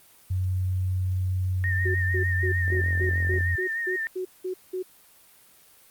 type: tone with pitch glide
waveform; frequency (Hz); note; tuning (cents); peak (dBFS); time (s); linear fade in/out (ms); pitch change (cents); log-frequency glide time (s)
sine; 92.5 to 88.07; F#2 to F2; 0 to +15; -23; 0.3-3.56; 10; -85; 1.48-3.1
type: tone with vibrato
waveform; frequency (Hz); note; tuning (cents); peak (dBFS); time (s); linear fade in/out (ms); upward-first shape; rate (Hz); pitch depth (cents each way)
sine; 1825; A#6; -37; -26; 1.64-4.07; 0; sine; 6.6; 44
type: tone bursts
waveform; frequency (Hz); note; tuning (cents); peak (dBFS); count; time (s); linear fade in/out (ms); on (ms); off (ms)
sine; 370; F#4; 0; -27; 11; 1.85-4.828; 10; 98; 190
type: click train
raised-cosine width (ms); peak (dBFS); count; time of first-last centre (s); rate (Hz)
2; -28; 33; 2.68-3.407; 44
effects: white hiss -55 dBFS RMS until 5.9 s + Opus 32 kbps